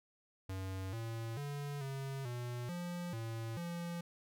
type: tone with pitch steps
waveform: square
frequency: 94.9 / 114 / 143.6 / 135.9 / 121.7 / 175.2 / 113.6 / 171.7 Hz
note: F#2 / A#2 / D3 / C#3 / B2 / F3 / A#2 / F3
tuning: +44 / -38 / -39 / -34 / -25 / +6 / -44 / -29 cents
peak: -40 dBFS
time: 0.49-4.01 s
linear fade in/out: 5 ms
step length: 440 ms
effects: none